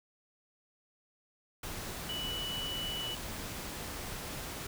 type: tone in noise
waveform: sine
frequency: 2960 Hz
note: F#7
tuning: in tune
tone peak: -36 dBFS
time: 2.09-3.15 s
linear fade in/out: 5 ms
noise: pink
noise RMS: -41 dBFS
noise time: 1.63-4.67 s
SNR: +2 dB
effects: none